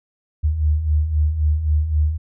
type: beating tone pair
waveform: sine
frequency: 73.4 / 77.2 Hz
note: D2 / D#2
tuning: 0 / -13 cents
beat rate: 3.8 Hz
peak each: -23 / -16 dBFS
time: 0.43-2.18 s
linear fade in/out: 20 ms
effects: none